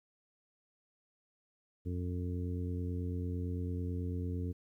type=harmonic tone; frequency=89 Hz; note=F2; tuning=33 cents sharp; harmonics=1 / 2 / 3 / 4 / 5; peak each=-35 / -43 / -42 / -49 / -47 dBFS; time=1.85-4.53 s; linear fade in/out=20 ms; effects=12-bit